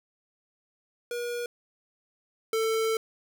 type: tone pair in turn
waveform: square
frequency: 479.8 / 445.3 Hz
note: A#4 / A4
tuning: +50 / +21 cents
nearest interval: minor second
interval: 129 cents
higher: first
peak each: -31 / -25 dBFS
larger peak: second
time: 1.11-1.46 / 2.53-2.97 s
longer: second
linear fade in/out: 2 ms
effects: none